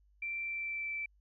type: tone with pitch glide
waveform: sine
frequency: 2349 to 2327 Hz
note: D7 to D7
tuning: 0 to -17 cents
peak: -35 dBFS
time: 0.22-1.06 s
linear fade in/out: 5 ms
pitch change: -17 cents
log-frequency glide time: 0.41-0.9 s
effects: added 50 Hz sine -64 dBFS peak until 1.2 s